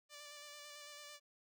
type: tone with vibrato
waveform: 5% pulse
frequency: 587 Hz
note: D5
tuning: 1 cent flat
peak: -40 dBFS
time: 0.09-1.2 s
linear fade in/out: 50 ms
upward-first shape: square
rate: 9 Hz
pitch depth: 17 cents each way
effects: none